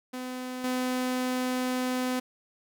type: tone with level steps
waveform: sawtooth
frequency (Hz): 253.5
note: B3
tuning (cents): +45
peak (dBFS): -30 / -23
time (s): 0.13-2.2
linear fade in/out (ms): 10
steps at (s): 0.64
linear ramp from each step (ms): 2
effects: none